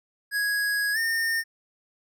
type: tone with pitch glide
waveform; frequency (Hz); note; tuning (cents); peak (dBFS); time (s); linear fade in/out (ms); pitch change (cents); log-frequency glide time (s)
square; 1661.2 to 1822; G#6 to A#6; 0 to -40; -24; 0.31-1.44; 50; +160; 0.93-0.98
effects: none

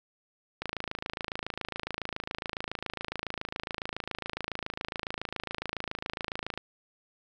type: click train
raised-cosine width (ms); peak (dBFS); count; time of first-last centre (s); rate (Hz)
0.3; -17; 163; 0.62-6.576; 27.2
effects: none

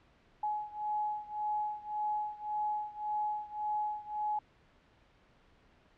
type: beating tone pair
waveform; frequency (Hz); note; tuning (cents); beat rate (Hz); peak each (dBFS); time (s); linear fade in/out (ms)
sine; 843 / 844.8; G#5 / G#5; +26 / +29; 1.8; -35 / -37; 0.43-4.39; 5
effects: pink hiss -65 dBFS RMS until 5.97 s + low-pass 3000 Hz 12 dB/octave

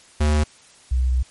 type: tone pair in turn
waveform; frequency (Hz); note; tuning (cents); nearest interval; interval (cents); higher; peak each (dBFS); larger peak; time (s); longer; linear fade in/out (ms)
square / sine; 75.3 / 63.32; D2 / B1; +44 / +44; minor third; 300; first; -16; neither; 0.2-0.44 / 0.91-1.23; second; 10
effects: white hiss -50 dBFS RMS until 1.3 s + MP3 48 kbps

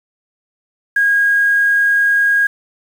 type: tone with quantisation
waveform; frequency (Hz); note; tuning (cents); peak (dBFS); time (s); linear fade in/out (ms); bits
sine; 1635; G#6; -28; -10; 0.96-2.47; 5; 6
effects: none

